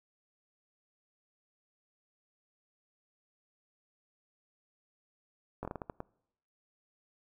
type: slowing click train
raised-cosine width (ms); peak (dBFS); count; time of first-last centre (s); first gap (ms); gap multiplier
1; -24; 8; 5.63-6.004; 20; 1.32
effects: noise-tail reverb RT60 0.8 s tail -25 dB re dry